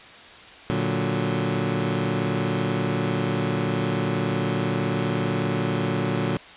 20% pulse chord, Bb augmented, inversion none, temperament equal, 116.54 / 146.83 / 185 Hz, Bb2 / D3 / F#3, 0 / 0 / 0 cents, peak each -22 dBFS, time 0.7-6.37 s, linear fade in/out 0 ms, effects white hiss -44 dBFS RMS until 6.56 s + resampled to 8000 Hz

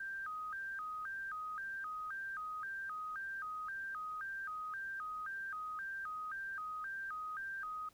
sine tone with vibrato, 1406 Hz, F6, 11 cents sharp, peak -40 dBFS, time 0-7.89 s, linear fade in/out 5 ms, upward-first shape square, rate 1.9 Hz, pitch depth 200 cents each way, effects pink hiss -68 dBFS RMS until 7.93 s

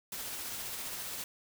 white noise with tremolo, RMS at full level -39 dBFS, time 0.12-1.24 s, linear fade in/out 2 ms, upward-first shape sine, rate 15 Hz, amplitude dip 25%, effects none

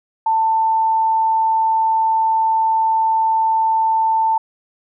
sine tone, 890 Hz, A5, 20 cents sharp, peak -13 dBFS, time 0.26-4.38 s, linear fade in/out 5 ms, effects none

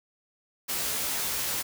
white noise with comb filter, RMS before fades -30 dBFS, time 0.68-1.63 s, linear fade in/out 20 ms, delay 16 ms, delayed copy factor +0.85, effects none

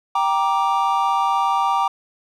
triangle chord, G minor, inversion none, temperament just, 784 / 940.8 / 1176 Hz, G5 / Bb5 / D6, 0 / +16 / +2 cents, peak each -19 dBFS, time 0.15-1.88 s, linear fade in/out 5 ms, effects none

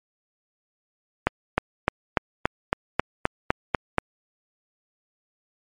accelerating click train, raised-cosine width 0.5 ms, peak -3 dBFS, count 11, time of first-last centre 1.27-3.983 s, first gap 310 ms, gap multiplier 0.97, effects MP3 48 kbps

